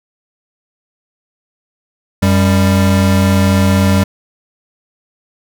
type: tone pair together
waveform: square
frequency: 92.78 / 196.6 Hz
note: F#2 / G3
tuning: +5 / +5 cents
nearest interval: octave + minor second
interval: 1300 cents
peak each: -12 dBFS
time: 2.22-4.04 s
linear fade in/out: 10 ms
effects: none